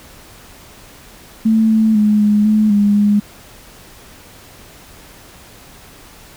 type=tone with pitch steps; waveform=sine; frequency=221.4 / 219.9 / 210.8 / 208.7 / 214.4 / 204.6 / 206.2 Hz; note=A3 / A3 / G#3 / G#3 / A3 / G#3 / G#3; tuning=+11 / -1 / +26 / +9 / -45 / -26 / -12 cents; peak=-9 dBFS; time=1.45-3.2 s; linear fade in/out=10 ms; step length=250 ms; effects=pink hiss -41 dBFS RMS until 6.36 s